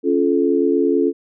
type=chord; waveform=sine; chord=Db augmented; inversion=none; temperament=just; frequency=277.2 / 346.5 / 433.1 Hz; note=Db4 / F4 / A4; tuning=0 / -14 / -27 cents; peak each=-18 dBFS; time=0.03-1.13 s; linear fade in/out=50 ms; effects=none